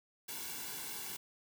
white noise with comb filter, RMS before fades -43 dBFS, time 0.28-1.17 s, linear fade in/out 10 ms, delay 1.6 ms, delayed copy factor -0.75, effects none

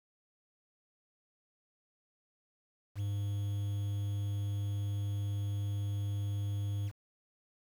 triangle tone with quantisation, 101.4 Hz, G#2, 41 cents flat, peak -30 dBFS, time 2.95-6.92 s, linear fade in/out 50 ms, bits 9, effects none

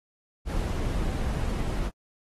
brown noise, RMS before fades -28 dBFS, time 0.45-1.91 s, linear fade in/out 50 ms, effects AAC 32 kbps

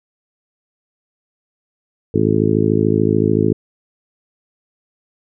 harmonic tone, 53.6 Hz, A1, 45 cents flat, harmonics 2 / 3 / 4 / 5 / 6 / 7 / 8, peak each -20 / -20 / -20 / -20 / -20 / -20 / -20 dBFS, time 2.14-3.53 s, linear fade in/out 5 ms, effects none

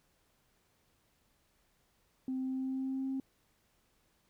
sine tone with pitch glide, 260.3 to 266.7 Hz, C4 to C4, -9 to +33 cents, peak -32 dBFS, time 2.28-3.2 s, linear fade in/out 2 ms, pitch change +42 cents, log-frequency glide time 2.38-3.08 s, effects tanh soft clip ceiling -29 dBFS + pink hiss -73 dBFS RMS until 4.29 s

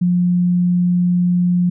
sine tone, 177.5 Hz, F3, 28 cents sharp, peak -12 dBFS, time 0.01-1.7 s, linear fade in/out 10 ms, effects none

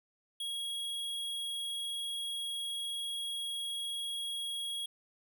square tone, 3307 Hz, G#7, 8 cents flat, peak -36 dBFS, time 0.4-4.86 s, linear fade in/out 5 ms, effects none

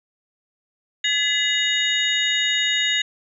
sine tone cluster, 1709 / 2018 / 2896 / 3722 / 6800 Hz, G#6 / B6 / F#7 / A#7 / G#8, +49 / +37 / -38 / -3 / +40 cents, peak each -27 / -24 / -23 / -23 / -31 dBFS, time 1.04-3.02 s, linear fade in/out 5 ms, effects none

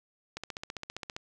click train, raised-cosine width 0.2 ms, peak -20 dBFS, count 13, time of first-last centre 0.37-1.165 s, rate 15.1 Hz, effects none

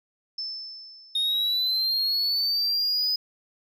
sine tone with exponential decay, 5274 Hz, E8, in tune, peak -28 dBFS, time 0.38-1.81 s, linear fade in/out 5 ms, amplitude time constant 310 ms
triangle linear sweep, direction up, 3690 to 5020 Hz, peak -21 dBFS, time 1.15-3.16 s, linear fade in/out 5 ms
effects none

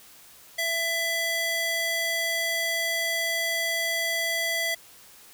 square tone with high-pass filter, 666 Hz, E5, 18 cents sharp, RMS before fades -27 dBFS, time 0.58-4.75 s, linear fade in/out 10 ms, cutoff 1500 Hz, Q 1.2, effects white hiss -51 dBFS RMS until 5.33 s

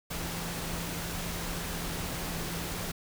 sine tone in noise, 169.6 Hz, E3, 50 cents sharp, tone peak -40 dBFS, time 0.1-2.92 s, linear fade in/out 10 ms, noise pink, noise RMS -36 dBFS, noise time 0.1-2.92 s, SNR -7 dB, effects none

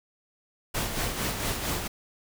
pink noise with tremolo, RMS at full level -28 dBFS, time 0.74-1.88 s, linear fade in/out 10 ms, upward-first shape sine, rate 4.4 Hz, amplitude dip 50%, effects none

